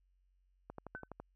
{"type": "click train", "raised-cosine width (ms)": 1, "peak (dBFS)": -31, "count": 7, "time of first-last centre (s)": [0.7, 1.2], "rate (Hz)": 12}
{"type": "tone with exponential decay", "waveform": "sine", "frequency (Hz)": 1519, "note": "F#6", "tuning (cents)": 45, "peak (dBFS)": -40, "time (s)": [0.95, 1.08], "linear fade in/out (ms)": 1, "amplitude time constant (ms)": 27}
{"effects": ["added 46 Hz sine -70 dBFS peak until 1.35 s"]}